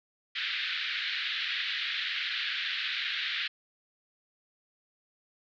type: band-pass noise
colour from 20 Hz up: white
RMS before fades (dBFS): -33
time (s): 0.35-3.48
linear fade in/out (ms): 10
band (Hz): 1500 to 4000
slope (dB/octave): 48
effects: none